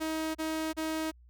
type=tone bursts; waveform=sawtooth; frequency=316.8 Hz; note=D#4; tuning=31 cents sharp; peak=-27 dBFS; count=3; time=0-1.116 s; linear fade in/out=20 ms; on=350 ms; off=33 ms; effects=added 60 Hz sine -54 dBFS peak until 1.29 s

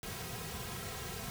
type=noise with comb filter; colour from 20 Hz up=pink; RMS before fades=-42 dBFS; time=0.03-1.3 s; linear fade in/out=0 ms; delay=3.4 ms; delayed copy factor=-0.95; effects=none

